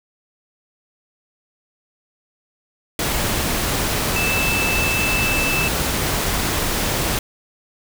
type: tone in noise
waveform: sine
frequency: 2637 Hz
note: E7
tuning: in tune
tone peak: -20 dBFS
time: 4.16-5.68 s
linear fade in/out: 2 ms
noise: pink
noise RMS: -21 dBFS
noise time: 2.99-7.19 s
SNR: -2 dB
effects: none